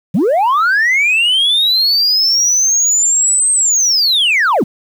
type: linear two-way sweep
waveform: sine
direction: up then down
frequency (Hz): 144.1 to 8372 to 144.1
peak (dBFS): -7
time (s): 0.14-4.64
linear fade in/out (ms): 10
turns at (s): 3.52
effects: tanh soft clip ceiling -8 dBFS + 7-bit